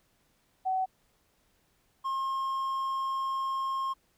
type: tone pair in turn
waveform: sine / triangle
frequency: 754 / 1070.9 Hz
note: F#5 / C6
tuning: +32 / +40 cents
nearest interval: tritone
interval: 608 cents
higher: second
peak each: -26 / -27 dBFS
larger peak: first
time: 0.65-0.86 / 2.04-3.94 s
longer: second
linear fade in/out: 20 ms
effects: pink hiss -70 dBFS RMS until 4.17 s